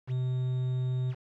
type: tone with quantisation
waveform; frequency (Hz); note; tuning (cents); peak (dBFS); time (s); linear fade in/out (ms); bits
triangle; 127.6; C3; -43; -25; 0.07-1.15; 50; 8
effects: low-pass 3000 Hz 12 dB/octave + AAC 64 kbps